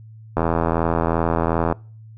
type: click train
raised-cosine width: 1 ms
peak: -5 dBFS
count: 113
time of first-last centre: 0.37-1.724 s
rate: 82.7 Hz
effects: noise-tail reverb RT60 0.4 s tail -24 dB re dry + added 110 Hz sine -39 dBFS peak until 2.17 s